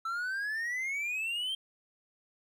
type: exponential sweep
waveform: triangle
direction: up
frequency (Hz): 1318.5 to 3180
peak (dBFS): -30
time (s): 0.05-1.55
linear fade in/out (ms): 5
effects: 12-bit